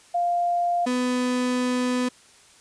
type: tone pair in turn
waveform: sine / 35% pulse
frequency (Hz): 698.5 / 249.9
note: F5 / B3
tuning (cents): 0 / +21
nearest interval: octave + tritone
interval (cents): 1779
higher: first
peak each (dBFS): -20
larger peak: neither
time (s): 0.14-0.86 / 0.86-2.09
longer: second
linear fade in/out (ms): 10
effects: white hiss -53 dBFS RMS until 2.6 s + resampled to 22050 Hz